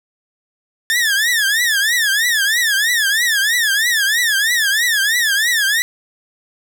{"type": "tone with vibrato", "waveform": "sawtooth", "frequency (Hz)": 1760, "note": "A6", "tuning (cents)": 0, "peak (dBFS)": -10, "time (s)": [0.9, 5.82], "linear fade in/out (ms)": 0, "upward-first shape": "triangle", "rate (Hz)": 3.1, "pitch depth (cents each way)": 220, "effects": []}